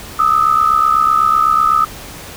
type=tone pair together; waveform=sine; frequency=1230 / 1298 Hz; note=D#6 / E6; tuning=-20 / -27 cents; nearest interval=minor second; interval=93 cents; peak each=-12 dBFS; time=0.19-1.85 s; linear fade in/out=5 ms; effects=pink hiss -32 dBFS RMS until 2.36 s